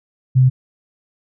sine tone, 129.1 Hz, C3, 23 cents flat, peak -8 dBFS, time 0.35-0.5 s, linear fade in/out 20 ms, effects none

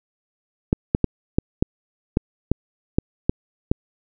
clicks, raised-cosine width 3 ms, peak -3 dBFS, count 10, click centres 0.729 / 0.949 / 1.043 / 1.385 / 1.625 / 2.171 / 2.516 / 2.985 / 3.295 / 3.715 s, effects none

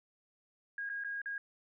sine tone with dropouts, 1634 Hz, G#6, 29 cents flat, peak -36 dBFS, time 0.78-1.38 s, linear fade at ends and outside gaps 2 ms, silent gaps 0.892-0.898 / 1.038-1.046 / 1.217-1.258 s, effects none

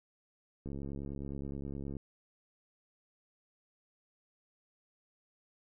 click train, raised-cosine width 3 ms, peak -29 dBFS, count 92, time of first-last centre 0.66-1.967 s, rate 69.6 Hz, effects none

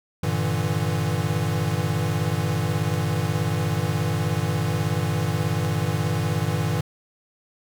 square chord, E half-diminished seventh, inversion first, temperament equal with one note detuned, 98 / 116.54 / 148.2 / 164.81 Hz, G2 / Bb2 / D3 / E3, 0 / 0 / +16 / 0 cents, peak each -28 dBFS, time 0.23-6.81 s, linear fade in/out 5 ms, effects none

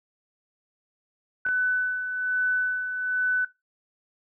sine tone with tremolo, 1500 Hz, F#6, 23 cents sharp, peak -20 dBFS, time 1.45-3.45 s, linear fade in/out 5 ms, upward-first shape sine, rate 1.2 Hz, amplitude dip 55%
clicks, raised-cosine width 0.5 ms, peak -25 dBFS, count 2, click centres 1.465 / 1.488 s
effects noise-tail reverb RT60 0.2 s tail -19 dB re dry

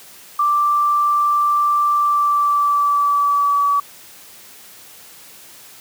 sine tone with pitch glide, 1174.7 to 1143.2 Hz, D6 to D6, 0 to -47 cents, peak -13 dBFS, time 0.39-3.8 s, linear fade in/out 5 ms, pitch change -47 cents, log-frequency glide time 1.94-3.65 s, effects white hiss -42 dBFS RMS until 5.8 s + high-pass 80 Hz 12 dB/octave

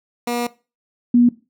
15% pulse / sine tone pair in turn, 240 / 241.5 Hz, B3 / B3, -49 / -39 cents, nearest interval unison, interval 10 cents, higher second, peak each -14 / -9 dBFS, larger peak second, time 0.27-0.47 / 1.14-1.29 s, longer first, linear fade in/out 5 ms, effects noise-tail reverb RT60 0.3 s tail -19 dB re dry

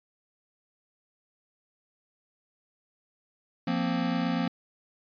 square chord, F suspended fourth, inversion none, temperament equal, 174.61 / 233.1 / 261.6 Hz, F3 / Bb3 / C4, 0 / 0 / 0 cents, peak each -31 dBFS, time 3.67-4.48 s, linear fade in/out 5 ms, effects resampled to 11025 Hz

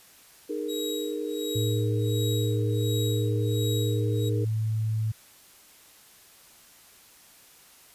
sine chord, D# suspended fourth, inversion none, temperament equal with one note detuned, 307.6 / 415.3 / 466.2 Hz, D#4 / G#4 / A#4, -20 / 0 / 0 cents, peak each -33 dBFS, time 0.49-4.45 s, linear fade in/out 10 ms
sawtooth tone with tremolo, 3825 Hz, A#7, 44 cents sharp, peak -29 dBFS, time 0.68-4.3 s, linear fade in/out 20 ms, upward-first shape sine, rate 1.4 Hz, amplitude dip 95%
sine tone, 109.8 Hz, A2, 3 cents flat, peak -24 dBFS, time 1.55-5.12 s, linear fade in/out 10 ms
effects white hiss -54 dBFS RMS until 7.94 s + resampled to 32000 Hz

